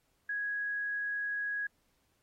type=tone; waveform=sine; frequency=1661.2 Hz; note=G#6; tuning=in tune; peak=-32 dBFS; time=0.29-1.67 s; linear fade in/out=5 ms; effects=pink hiss -75 dBFS RMS until 2.22 s + AAC 48 kbps